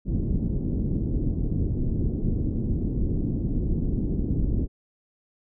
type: low-pass noise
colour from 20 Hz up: pink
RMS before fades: -25 dBFS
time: 0.05-4.68 s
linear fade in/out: 50 ms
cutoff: 320 Hz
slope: 24 dB/octave
effects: none